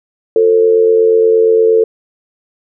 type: tone with amplitude modulation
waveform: sine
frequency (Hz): 446.2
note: A4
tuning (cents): +24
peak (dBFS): -3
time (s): 0.36-1.84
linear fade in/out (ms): 2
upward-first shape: sine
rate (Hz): 88.5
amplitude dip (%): 65
effects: none